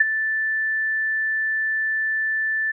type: tone with ADSR envelope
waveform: sine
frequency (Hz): 1760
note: A6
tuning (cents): 0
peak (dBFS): -9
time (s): 0-2.72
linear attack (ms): 7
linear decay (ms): 22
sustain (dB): -11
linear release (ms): 13
effects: none